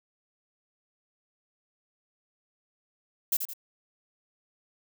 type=noise with echo; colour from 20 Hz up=violet; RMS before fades=-25 dBFS; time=3.32-3.37 s; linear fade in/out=5 ms; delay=83 ms; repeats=2; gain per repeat=-7 dB; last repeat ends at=3.536 s; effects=none